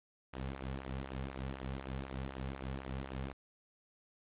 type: tone with flanger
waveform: sawtooth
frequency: 66.5 Hz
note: C2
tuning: 29 cents sharp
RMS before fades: -42 dBFS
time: 0.33-3.33 s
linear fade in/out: 5 ms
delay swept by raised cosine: 0.22 to 3.22 ms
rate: 4 Hz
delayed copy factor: -0.7
effects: resampled to 8000 Hz + 10-bit